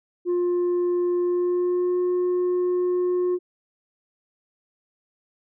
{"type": "tone with pitch glide", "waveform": "sine", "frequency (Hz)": [353.5, 359.3], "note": ["F4", "F4"], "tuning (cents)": [21, 49], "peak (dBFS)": -17, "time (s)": [0.25, 3.39], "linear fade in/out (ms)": 50, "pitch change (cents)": 28, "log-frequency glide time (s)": [1.22, 1.99], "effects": ["tanh soft clip ceiling -19 dBFS"]}